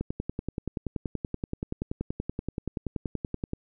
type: click train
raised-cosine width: 3 ms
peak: -17 dBFS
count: 38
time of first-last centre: 0.01-3.534 s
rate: 10.5 Hz
effects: none